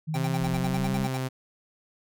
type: exponential sweep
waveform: sine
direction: up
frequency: 155.56 to 200.3 Hz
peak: -27 dBFS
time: 0.07-1.08 s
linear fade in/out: 20 ms
type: tone bursts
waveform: square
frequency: 784 Hz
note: G5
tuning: in tune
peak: -32 dBFS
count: 11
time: 0.14-1.171 s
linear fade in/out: 2 ms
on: 31 ms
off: 69 ms
type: tone with vibrato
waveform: sawtooth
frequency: 131.3 Hz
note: C3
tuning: 6 cents sharp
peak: -24 dBFS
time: 0.14-1.29 s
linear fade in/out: 20 ms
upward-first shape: sine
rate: 1.6 Hz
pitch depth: 14 cents each way
type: noise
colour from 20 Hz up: brown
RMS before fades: -40 dBFS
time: 0.39-1.06 s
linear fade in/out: 10 ms
effects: none